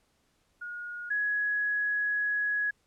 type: tone pair in turn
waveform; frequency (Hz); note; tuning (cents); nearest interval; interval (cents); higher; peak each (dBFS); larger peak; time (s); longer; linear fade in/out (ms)
sine; 1438 / 1675.4; F#6 / G#6; -50 / +15; minor third; 265; second; -36 / -26; second; 0.61-1.1 / 1.1-2.71; second; 10
effects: pink hiss -71 dBFS RMS until 2.86 s + low-pass 11000 Hz 12 dB/octave